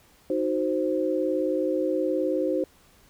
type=chord; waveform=sine; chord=C diminished; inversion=first; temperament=equal; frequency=311.1 / 370 / 523.3 Hz; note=Eb4 / Gb4 / C5; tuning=0 / 0 / 0 cents; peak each=-27 / -28 / -26 dBFS; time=0.3-2.64 s; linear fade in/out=2 ms; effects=pink hiss -58 dBFS RMS until 3.09 s